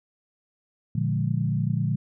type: chord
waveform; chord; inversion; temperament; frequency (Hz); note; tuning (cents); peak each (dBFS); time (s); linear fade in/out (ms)
sine; Bb dominant seventh; none; equal; 116.54 / 146.83 / 174.61 / 207.7; Bb2 / D3 / F3 / Ab3; 0 / 0 / 0 / 0; -26 / -26 / -29 / -32; 0.95-1.96; 5
effects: none